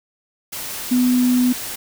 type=tone in noise; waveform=sine; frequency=249.1 Hz; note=B3; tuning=15 cents sharp; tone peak=-13 dBFS; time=0.91-1.53 s; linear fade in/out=10 ms; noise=white; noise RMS=-29 dBFS; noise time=0.52-1.76 s; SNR=+13 dB; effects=none